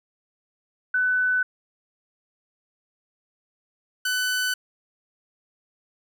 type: tone pair in turn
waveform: sine / sawtooth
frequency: 1500 / 1500 Hz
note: F#6 / F#6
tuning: +23 / +23 cents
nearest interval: unison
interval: 0 cents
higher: neither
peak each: -19 dBFS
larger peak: neither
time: 0.94-1.43 / 4.05-4.54 s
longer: neither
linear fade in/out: 5 ms
effects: none